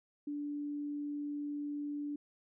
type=tone; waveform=sine; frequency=291.4 Hz; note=D4; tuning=13 cents flat; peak=-36 dBFS; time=0.27-2.16 s; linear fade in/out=5 ms; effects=none